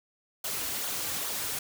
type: noise with flanger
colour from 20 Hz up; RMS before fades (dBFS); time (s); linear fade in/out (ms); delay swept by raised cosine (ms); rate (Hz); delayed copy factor
white; -33; 0.44-1.59; 5; 0.37 to 5.47; 2.4; -0.55
effects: none